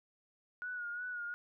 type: tone with vibrato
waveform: sine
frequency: 1452 Hz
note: F#6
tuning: 33 cents flat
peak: -38 dBFS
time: 0.62-1.34 s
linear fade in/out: 0 ms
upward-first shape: sine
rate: 2.8 Hz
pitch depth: 44 cents each way
effects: none